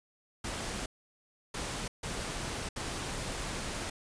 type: noise bursts at uneven times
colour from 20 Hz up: pink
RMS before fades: -37 dBFS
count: 4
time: 0.44-0.86 / 1.54-1.88 / 2.03-2.69 / 2.76-3.9 s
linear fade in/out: 5 ms
effects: resampled to 22050 Hz